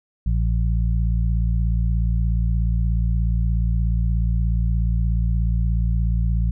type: harmonic tone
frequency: 56.8 Hz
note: A#1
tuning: 44 cents flat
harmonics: 1 / 2 / 3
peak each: -18 / -24 / -28 dBFS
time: 0.26-6.51 s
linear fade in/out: 5 ms
effects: none